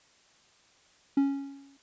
triangle tone with exponential decay, 277 Hz, C#4, 1 cent flat, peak -17 dBFS, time 1.17-1.77 s, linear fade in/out 5 ms, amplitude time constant 130 ms, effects white hiss -62 dBFS RMS until 1.82 s + resampled to 16000 Hz

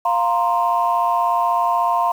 sine chord, F suspended fourth, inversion none, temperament just, 698.5 / 931.3 / 1047.7 Hz, F5 / Bb5 / C6, 0 / -2 / +2 cents, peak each -19 dBFS, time 0.05-2.12 s, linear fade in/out 5 ms, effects tanh soft clip ceiling -7 dBFS + 7-bit

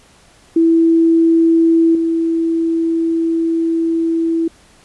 sine tone with level steps, 329.6 Hz, E4, in tune, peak -8 / -13 dBFS, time 0.56-4.48 s, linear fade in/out 5 ms, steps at 1.95 s, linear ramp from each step 2 ms, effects pink hiss -48 dBFS RMS until 4.84 s + resampled to 24000 Hz

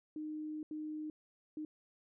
sine tone bursts at uneven times, 307 Hz, D#4, 23 cents flat, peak -39 dBFS, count 3, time 0.16-0.63 / 0.71-1.1 / 1.57-1.65 s, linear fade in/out 2 ms, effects none

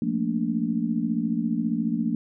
sine chord, Bb major seventh, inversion second, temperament just, 174.81 / 218.5 / 233.1 / 291.4 Hz, F3 / A3 / Bb3 / D4, +2 / -12 / 0 / -13 cents, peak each -30 / -28 / -26 / -30 dBFS, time 0.02-2.15 s, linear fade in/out 2 ms, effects none

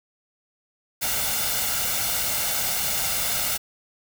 white noise with comb filter, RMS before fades -25 dBFS, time 1.01-3.58 s, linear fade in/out 20 ms, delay 1.4 ms, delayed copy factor +0.6, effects none

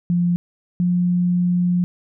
sine tone pair in turn, 174.61 / 177.46 Hz, F3 / F3, 0 / +28 cents, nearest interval unison, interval 28 cents, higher second, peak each -15 dBFS, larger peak neither, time 0.1-0.36 / 0.8-1.84 s, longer second, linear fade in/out 0 ms, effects none

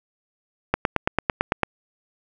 click train, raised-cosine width 0.5 ms, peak -3 dBFS, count 9, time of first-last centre 0.74-1.633 s, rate 8.96 Hz, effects none

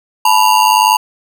square ring-modulated tone, 932.3 Hz, A#5, in tune, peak -5 dBFS, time 0.25-0.97 s, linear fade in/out 5 ms, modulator 50.4 Hz, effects none

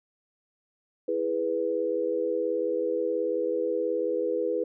sine chord, E major, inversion none, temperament equal, 329.6 / 415.3 / 493.9 Hz, E4 / G#4 / B4, 0 / 0 / 0 cents, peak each -32 / -30 / -27 dBFS, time 1.08-4.64 s, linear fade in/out 5 ms, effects none

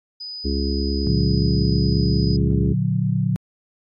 sine tone, 4978 Hz, D#8, in tune, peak -30 dBFS, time 0.2-2.37 s, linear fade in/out 10 ms
harmonic tone, 69.3 Hz, C#2, in tune, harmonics 1 / 3 / 4 / 5 / 6, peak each -22 / -27 / -28 / -29 / -30 dBFS, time 0.44-2.74 s, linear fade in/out 20 ms
sine chord, Bb augmented, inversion none, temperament just, 116.54 / 145.68 / 182.1 Hz, Bb2 / D3 / F#3, 0 / -14 / -27 cents, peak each -22 dBFS, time 1.07-3.36 s, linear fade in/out 0 ms
effects AAC 48 kbps

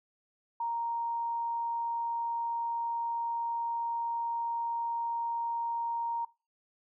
sine tone, 932.3 Hz, A#5, in tune, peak -30 dBFS, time 0.6-6.25 s, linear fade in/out 5 ms, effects noise-tail reverb RT60 0.3 s tail -22 dB re dry

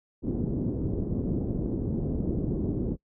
white low-pass noise, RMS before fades -29 dBFS, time 0.22-2.97 s, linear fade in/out 50 ms, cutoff 340 Hz, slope 24 dB/octave, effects noise-tail reverb RT60 0.1 s tail -23 dB re dry

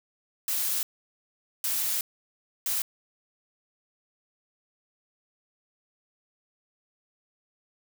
blue noise bursts at uneven times, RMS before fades -28 dBFS, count 3, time 0.48-0.83 / 1.64-2.01 / 2.66-2.82 s, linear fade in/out 2 ms, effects none

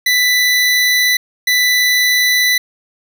25% pulse tone pair in turn, 1987 / 1987 Hz, B6 / B6, +10 / +10 cents, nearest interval unison, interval 0 cents, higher neither, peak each -7 dBFS, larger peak neither, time 0.06-1.17 / 1.47-2.58 s, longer neither, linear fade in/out 5 ms, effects none

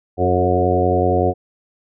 harmonic tone with a mistuned harmonic, 90.5 Hz, F#2, 38 cents flat, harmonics 1 / 2 / 3 / 4 / 5 / 6 / 7 / 8, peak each -20 / -26 / -24 / -21 / -21 / -22 / -26 / -20 dBFS, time 0.17-1.34 s, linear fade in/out 50 ms, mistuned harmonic 5, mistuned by -22 cents, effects none

